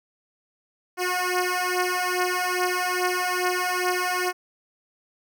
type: beating tone pair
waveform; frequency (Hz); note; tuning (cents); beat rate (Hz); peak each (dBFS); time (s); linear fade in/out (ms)
10% pulse; 360.8 / 363.2; F#4 / F#4; -44 / -32; 2.4; -18 / -17; 0.97-4.33; 50
effects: none